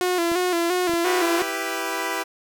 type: tone with vibrato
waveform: sawtooth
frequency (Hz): 350.6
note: F4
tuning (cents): +7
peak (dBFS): -16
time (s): 0.01-1.42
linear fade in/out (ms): 0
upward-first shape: square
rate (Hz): 2.9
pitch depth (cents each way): 57
type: clicks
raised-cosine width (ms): 2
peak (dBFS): -23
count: 3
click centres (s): 0.317 / 0.895 / 0.936
type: chord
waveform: 10% pulse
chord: E minor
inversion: none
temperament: equal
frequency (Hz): 329.6 / 392 / 493.9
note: E4 / G4 / B4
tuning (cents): 0 / 0 / 0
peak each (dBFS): -21 / -20 / -22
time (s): 1.04-2.24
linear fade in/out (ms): 20
effects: none